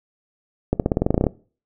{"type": "accelerating click train", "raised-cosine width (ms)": 2, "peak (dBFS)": -4, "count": 13, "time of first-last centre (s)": [0.73, 1.267], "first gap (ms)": 68, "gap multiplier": 0.92, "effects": ["noise-tail reverb RT60 0.4 s tail -22 dB re dry"]}